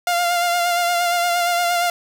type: tone with vibrato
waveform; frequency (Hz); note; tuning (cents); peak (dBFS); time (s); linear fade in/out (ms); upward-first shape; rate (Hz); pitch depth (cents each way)
sawtooth; 698.5; F5; 0; -13; 0.07-1.9; 2; sine; 8.6; 28
effects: 7-bit